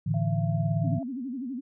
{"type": "chord", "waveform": "sine", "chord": "A suspended fourth", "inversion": "none", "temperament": "just", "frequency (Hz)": [110, 146.67, 165], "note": ["A2", "D3", "E3"], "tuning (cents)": [0, -2, 2], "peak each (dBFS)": -28, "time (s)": [0.06, 0.99], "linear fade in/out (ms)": 10}
{"type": "tone with pitch glide", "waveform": "sine", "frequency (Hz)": [676, 670.9], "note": ["E5", "E5"], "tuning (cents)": [43, 30], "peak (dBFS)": -36, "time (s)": [0.14, 1.03], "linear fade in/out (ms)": 2, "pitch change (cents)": -13, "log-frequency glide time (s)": [0.42, 0.72]}
{"type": "tone with vibrato", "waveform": "sine", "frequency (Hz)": 256.4, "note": "C4", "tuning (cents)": -35, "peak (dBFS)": -31, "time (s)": [0.83, 1.61], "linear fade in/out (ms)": 20, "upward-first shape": "sine", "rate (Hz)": 12, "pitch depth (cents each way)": 160}
{"effects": []}